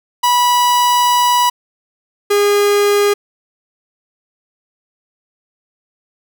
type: tone pair in turn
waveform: 45% pulse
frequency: 979 / 408.8 Hz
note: B5 / G#4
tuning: -15 / -27 cents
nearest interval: octave + minor third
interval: 1512 cents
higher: first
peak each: -10 dBFS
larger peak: neither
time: 0.23-1.5 / 2.3-3.14 s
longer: first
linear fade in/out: 10 ms
effects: none